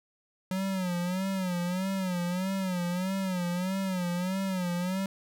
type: tone with vibrato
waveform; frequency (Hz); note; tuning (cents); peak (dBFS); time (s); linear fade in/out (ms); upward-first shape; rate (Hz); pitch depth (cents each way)
square; 183.9; F#3; -10; -29; 0.51-5.06; 2; sine; 1.6; 92
effects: none